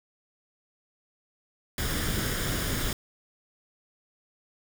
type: noise with comb filter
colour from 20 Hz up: pink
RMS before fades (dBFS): -29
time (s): 1.78-2.93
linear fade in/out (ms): 2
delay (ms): 0.58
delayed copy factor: +0.55
effects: none